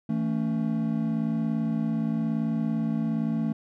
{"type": "tone cluster", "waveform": "triangle", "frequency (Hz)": [161.8, 222.8, 280.3], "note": ["E3", "A3", "C#4"], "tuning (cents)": [-32, 22, 19], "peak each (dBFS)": [-28, -24, -31], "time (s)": [0.09, 3.53], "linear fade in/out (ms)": 5, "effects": []}